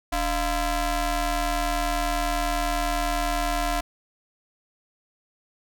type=ring-modulated tone; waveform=sawtooth; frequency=330 Hz; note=E4; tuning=2 cents sharp; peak=-16 dBFS; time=0.12-3.81 s; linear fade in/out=10 ms; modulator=370 Hz; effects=none